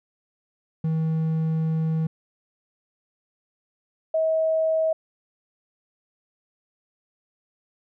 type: tone pair in turn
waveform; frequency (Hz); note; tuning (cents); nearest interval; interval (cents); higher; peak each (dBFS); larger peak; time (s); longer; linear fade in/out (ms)
triangle / sine; 160 / 640; D#3 / D#5; +49 / +49; 2 octaves; 2400; second; -19; neither; 0.84-2.07 / 4.14-4.93; first; 5
effects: none